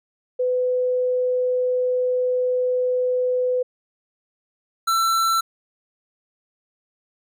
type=tone pair in turn; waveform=sine / square; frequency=502 / 1340.2 Hz; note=B4 / E6; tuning=+28 / +28 cents; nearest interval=octave + perfect fourth; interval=1700 cents; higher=second; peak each=-18 dBFS; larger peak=neither; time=0.39-3.63 / 4.87-5.41 s; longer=first; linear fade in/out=10 ms; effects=none